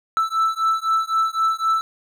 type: beating tone pair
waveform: triangle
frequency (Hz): 1318.5 / 1322.4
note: E6 / E6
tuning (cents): 0 / +5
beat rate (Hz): 3.9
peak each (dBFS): -19 / -19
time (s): 0.17-1.81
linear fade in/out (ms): 0
effects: none